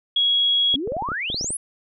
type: tone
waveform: sine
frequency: 3322 Hz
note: G#7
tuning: in tune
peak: -16 dBFS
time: 0.16-0.76 s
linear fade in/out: 5 ms
type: clicks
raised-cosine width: 2 ms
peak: -19 dBFS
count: 12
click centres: 0.742 / 0.875 / 0.921 / 0.967 / 1.023 / 1.088 / 1.118 / 1.301 / 1.344 / 1.411 / 1.444 / 1.505 s
type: exponential sweep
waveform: sine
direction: up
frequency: 246.9 to 11175 Hz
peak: -24 dBFS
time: 0.75-1.57 s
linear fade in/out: 5 ms
effects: none